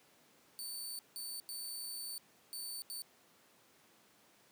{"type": "tone bursts at uneven times", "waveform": "15% pulse", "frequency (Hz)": 4531, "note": "C#8", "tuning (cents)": 37, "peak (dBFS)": -35, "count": 5, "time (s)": [[0.59, 0.99], [1.16, 1.4], [1.49, 2.18], [2.53, 2.82], [2.9, 3.02]], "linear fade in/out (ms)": 0, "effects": ["pink hiss -66 dBFS RMS until 4.51 s", "high-pass 200 Hz 12 dB/octave"]}